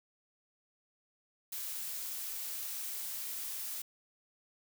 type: noise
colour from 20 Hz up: blue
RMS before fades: -40 dBFS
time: 1.52-3.82 s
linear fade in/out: 5 ms
effects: none